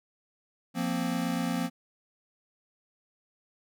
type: chord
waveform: square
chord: F suspended fourth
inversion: none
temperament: equal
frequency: 174.61 / 233.1 / 261.6 Hz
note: F3 / Bb3 / C4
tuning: 0 / 0 / 0 cents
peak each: -33 dBFS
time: 0.74-1.7 s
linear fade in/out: 50 ms
effects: none